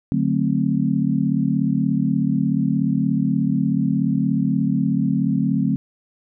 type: chord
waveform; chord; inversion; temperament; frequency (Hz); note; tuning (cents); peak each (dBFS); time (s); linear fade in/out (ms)
sine; D dominant seventh; none; just; 146.83 / 183.54 / 220.2 / 264.3; D3 / F#3 / A3 / C4; 0 / -14 / +2 / +18; -23 / -22 / -22 / -22; 0.12-5.76; 0
effects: none